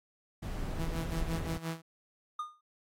brown noise, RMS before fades -36 dBFS, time 0.42-1.58 s, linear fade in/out 10 ms
sawtooth tone with tremolo, 163.8 Hz, E3, 11 cents flat, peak -29 dBFS, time 0.77-1.82 s, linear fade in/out 50 ms, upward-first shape sine, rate 5.7 Hz, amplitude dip 80%
triangle tone with exponential decay, 1221 Hz, D#6, 33 cents flat, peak -29 dBFS, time 2.39-2.61 s, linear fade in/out 5 ms, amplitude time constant 46 ms
effects AAC 48 kbps

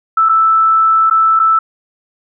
sine tone with dropouts, 1318.5 Hz, E6, in tune, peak -7 dBFS, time 0.17-1.59 s, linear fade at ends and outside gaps 5 ms, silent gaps 0.289-0.293 / 1.099-1.109 / 1.393-1.398 s, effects none

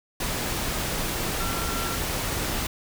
sine tone in noise, 1361 Hz, F6, 45 cents flat, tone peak -34 dBFS, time 1.4-1.96 s, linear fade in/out 5 ms, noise pink, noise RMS -28 dBFS, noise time 0.2-2.67 s, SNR -9 dB, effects none

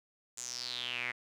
sawtooth tone with band-pass filter sweep, 122.7 Hz, B2, 11 cents flat, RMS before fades -39 dBFS, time 0.37-1.12 s, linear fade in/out 10 ms, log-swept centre 7400 to 2000 Hz, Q 6.5, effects none

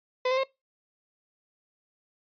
35% pulse tone with pitch steps, 507 / 520.4 / 534.1 Hz, B4 / C5 / C5, +45 / -9 / +36 cents, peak -22 dBFS, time 0.25-0.436 s, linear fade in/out 5 ms, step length 62 ms, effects noise-tail reverb RT60 0.2 s tail -22 dB re dry + resampled to 11025 Hz

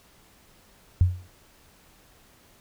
sine tone with exponential decay, 89.8 Hz, F2, 49 cents sharp, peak -12 dBFS, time 1.01-1.28 s, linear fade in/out 0 ms, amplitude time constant 57 ms, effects pink hiss -57 dBFS RMS until 2.6 s

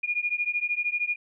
sine beating tone pair, 2427 / 2440 Hz, D#7 / D#7, -44 / -34 cents, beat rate 13 Hz, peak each -28 dBFS, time 0.03-1.16 s, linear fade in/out 10 ms, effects none

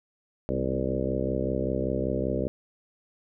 harmonic tone with a mistuned harmonic, 65.2 Hz, C2, 5 cents flat, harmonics 1 / 2 / 3 / 4 / 5 / 6 / 7 / 8 / 9, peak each -34 / -34 / -34 / -34 / -34 / -34 / -34 / -34 / -34 dBFS, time 0.49-2.48 s, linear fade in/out 0 ms, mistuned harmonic 3, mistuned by +49 cents, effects none

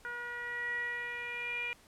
10% pulse tone with low-pass filter sweep, 480.7 Hz, B4, 47 cents flat, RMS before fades -38 dBFS, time 0.05-1.73 s, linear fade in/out 0 ms, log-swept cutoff 1600 to 2500 Hz, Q 9.8, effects pink hiss -61 dBFS RMS until 1.87 s + low-pass 12000 Hz 12 dB/octave

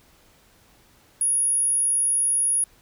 sine tone, 10420 Hz, E9, 21 cents flat, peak -16 dBFS, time 1.21-2.64 s, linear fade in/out 2 ms, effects tanh soft clip ceiling -18 dBFS + pink hiss -57 dBFS RMS until 2.81 s

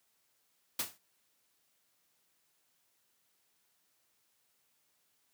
white noise with exponential decay, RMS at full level -30 dBFS, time 0.79-0.98 s, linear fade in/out 5 ms, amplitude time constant 40 ms, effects white hiss -75 dBFS RMS until 5.33 s + high-pass 80 Hz 12 dB/octave

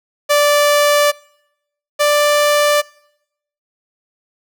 sawtooth tone pair in turn, 585 / 588.4 Hz, D5 / D5, -7 / +3 cents, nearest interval unison, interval 10 cents, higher second, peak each -6 / -7 dBFS, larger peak first, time 0.29-1.12 / 1.99-2.82 s, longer neither, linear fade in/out 20 ms, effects noise-tail reverb RT60 0.8 s tail -25 dB re dry

